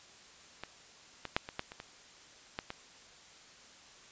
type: clicks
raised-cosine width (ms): 0.3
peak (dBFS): -24 / -22 / -11 / -25 / -18 / -29 / -27 / -19 / -23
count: 9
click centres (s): 0.636 / 1.253 / 1.365 / 1.489 / 1.594 / 1.719 / 1.801 / 2.589 / 2.704
effects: white hiss -56 dBFS RMS until 4.11 s + resampled to 16000 Hz